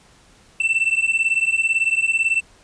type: beating tone pair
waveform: triangle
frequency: 2665 / 2683 Hz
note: E7 / E7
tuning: +18 / +30 cents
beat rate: 18 Hz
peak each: -18 dBFS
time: 0.6-2.41 s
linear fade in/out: 5 ms
effects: pink hiss -52 dBFS RMS until 2.63 s + resampled to 22050 Hz